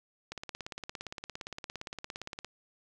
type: click train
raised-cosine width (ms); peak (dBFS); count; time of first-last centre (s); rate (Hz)
0.2; -22; 38; 0.32-2.446; 17.4
effects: none